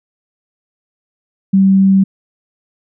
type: tone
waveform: sine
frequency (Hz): 193.1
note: G3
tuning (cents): -26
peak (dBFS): -6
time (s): 1.53-2.04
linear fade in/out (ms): 10
effects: none